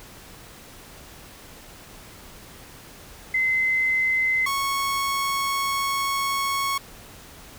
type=tone pair in turn; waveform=sine / sawtooth; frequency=2056 / 1103.1 Hz; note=C7 / C#6; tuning=-31 / -9 cents; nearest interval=major seventh; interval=1078 cents; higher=first; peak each=-19 dBFS; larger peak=neither; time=3.34-4.46 / 4.46-6.78 s; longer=second; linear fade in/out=5 ms; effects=pink hiss -45 dBFS RMS until 7.58 s